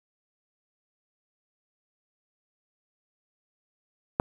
click, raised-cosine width 1 ms, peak -8 dBFS, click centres 4.199 s, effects 7-bit

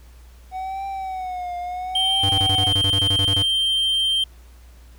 triangle tone with vibrato, 744 Hz, F#5, 9 cents sharp, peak -24 dBFS, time 0.51-2.73 s, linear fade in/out 50 ms, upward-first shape triangle, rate 0.71 Hz, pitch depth 94 cents each way
triangle tone, 3147 Hz, G7, 6 cents sharp, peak -16 dBFS, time 1.95-4.24 s, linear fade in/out 5 ms
square tone bursts, 98 Hz, G2, in tune, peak -22 dBFS, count 14, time 2.23-3.425 s, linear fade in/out 5 ms, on 64 ms, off 23 ms
effects added 60 Hz sine -43 dBFS peak until 4.98 s + pink hiss -55 dBFS RMS until 4.98 s

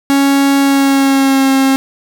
45% pulse tone with pitch glide, 277.2 to 268.5 Hz, C#4 to C4, 0 to +45 cents, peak -8 dBFS, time 0.1-1.76 s, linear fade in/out 0 ms, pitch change -55 cents, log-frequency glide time 0.6-1.52 s, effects none

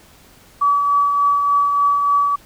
sine tone with tremolo, 1144 Hz, D6, 46 cents flat, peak -11 dBFS, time 0.61-2.36 s, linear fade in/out 10 ms, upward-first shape triangle, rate 3.4 Hz, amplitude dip 40%, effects pink hiss -48 dBFS RMS until 2.45 s

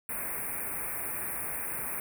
white band-stop noise, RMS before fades -35 dBFS, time 0.09-2 s, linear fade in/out 2 ms, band 2500 to 8700 Hz, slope 96 dB/octave, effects none

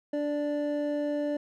triangle tone pair together, 292.2 / 587.3 Hz, D4 / D5, -9 / 0 cents, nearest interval octave, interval 1209 cents, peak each -28 dBFS, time 0.13-1.37 s, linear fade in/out 5 ms, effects none

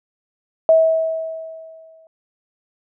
sine tone with exponential decay, 646 Hz, E5, 35 cents flat, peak -7 dBFS, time 0.69-2.07 s, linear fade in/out 1 ms, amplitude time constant 300 ms, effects none

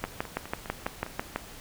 two click trains, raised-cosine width 0.5 ms, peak -13 / -24 dBFS, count 9 / 6, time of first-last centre 0.04-1.36 / 0.05-1.064 s, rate 6.06 / 4.93 Hz, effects pink hiss -46 dBFS RMS until 1.6 s

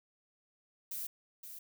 violet noise with echo, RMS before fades -40 dBFS, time 0.91-1.07 s, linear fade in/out 5 ms, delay 520 ms, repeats 1, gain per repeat -8 dB, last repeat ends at 1.59 s, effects none

